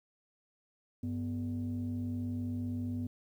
sine tone pair together, 98 / 246.4 Hz, G2 / B3, 0 / -4 cents, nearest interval octave + major third, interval 1596 cents, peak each -35 / -34 dBFS, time 1.03-3.07 s, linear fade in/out 5 ms, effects tanh soft clip ceiling -29 dBFS + 11-bit

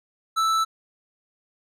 sine tone with tanh clipping, 1318.5 Hz, E6, in tune, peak -21 dBFS, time 0.36-0.65 s, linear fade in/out 20 ms, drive 14 dB, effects none

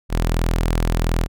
sawtooth tone, 41.4 Hz, E1, 8 cents sharp, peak -13 dBFS, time 0.09-1.28 s, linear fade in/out 50 ms, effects none

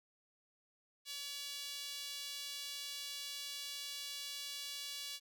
sawtooth tone with high-pass filter, 569 Hz, C#5, 45 cents sharp, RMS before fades -45 dBFS, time 1.05-5.2 s, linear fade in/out 50 ms, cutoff 3600 Hz, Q 2, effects none

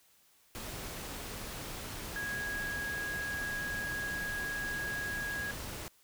sine tone in noise, 1650 Hz, G#6, 12 cents flat, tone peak -35 dBFS, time 2.16-5.51 s, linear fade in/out 0 ms, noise pink, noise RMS -42 dBFS, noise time 0.55-5.88 s, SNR +4 dB, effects white hiss -66 dBFS RMS until 6.03 s

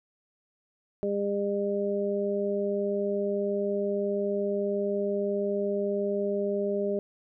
harmonic tone, 201.6 Hz, G3, 49 cents sharp, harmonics 1 / 2 / 3, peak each -32 / -28 / -31 dBFS, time 1.03-6.99 s, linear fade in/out 0 ms, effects none

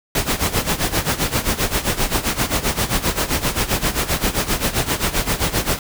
pink noise with tremolo, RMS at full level -17 dBFS, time 0.15-5.79 s, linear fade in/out 2 ms, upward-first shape sine, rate 7.6 Hz, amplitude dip 80%, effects none

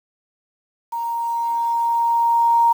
sine tone with level ramp, 932.3 Hz, A#5, in tune, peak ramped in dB -22 to -11 dBFS, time 0.92-2.73 s, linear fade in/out 10 ms, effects 7-bit

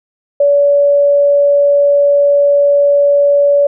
sine tone, 571 Hz, D5, 49 cents flat, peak -6 dBFS, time 0.4-3.67 s, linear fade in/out 5 ms, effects none

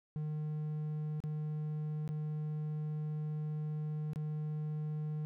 triangle tone with dropouts, 152.5 Hz, D#3, 34 cents flat, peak -33 dBFS, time 0.16-5.25 s, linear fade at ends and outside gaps 0 ms, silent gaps 1.203-1.238 / 2.077-2.09 / 4.133-4.159 s, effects none

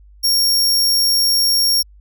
sawtooth tone, 5540 Hz, F8, 15 cents flat, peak -10 dBFS, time 0.23-1.83 s, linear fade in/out 20 ms, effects added 50 Hz sine -42 dBFS peak until 2 s

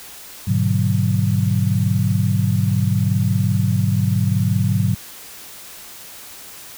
sine chord, G# half-diminished seventh, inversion none, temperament just, 103.83 / 124.59 / 149.51 / 186.89 Hz, G#2 / B2 / D3 / F#3, 0 / +16 / +31 / +18 cents, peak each -18 / -21 / -23 / -21 dBFS, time 0.47-4.95 s, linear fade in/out 10 ms, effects white hiss -38 dBFS RMS until 6.77 s

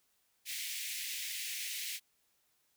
pink high-pass noise, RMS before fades -40 dBFS, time 0.45-2 s, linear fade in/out 50 ms, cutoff 2000 Hz, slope 48 dB/octave, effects white hiss -75 dBFS RMS until 2.76 s

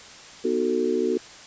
sine chord, B dominant seventh, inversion none, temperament just, 246.9 / 308.7 / 370.4 / 444.5 Hz, B3 / D#4 / F#4 / A4, 0 / -14 / +2 / +18 cents, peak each -28 / -29 / -24 / -26 dBFS, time 0.44-1.18 s, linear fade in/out 10 ms, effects white hiss -44 dBFS RMS until 1.46 s + resampled to 16000 Hz

